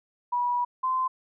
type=tone pair in turn; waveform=sine; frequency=973 / 1033.4 Hz; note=B5 / C6; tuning=-26 / -22 cents; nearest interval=minor second; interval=104 cents; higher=second; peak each=-23 dBFS; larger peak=neither; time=0.32-0.65 / 0.83-1.08 s; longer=first; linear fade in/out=10 ms; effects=none